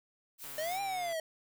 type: noise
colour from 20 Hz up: blue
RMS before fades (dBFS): -45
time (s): 0.38-0.8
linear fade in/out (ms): 50
type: click train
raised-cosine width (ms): 0.3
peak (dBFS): -35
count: 97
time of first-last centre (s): 0.44-1.126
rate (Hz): 140
type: linear two-way sweep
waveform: square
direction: up then down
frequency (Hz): 596 to 804 to 630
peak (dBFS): -34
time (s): 0.58-1.2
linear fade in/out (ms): 2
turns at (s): 0.81
effects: none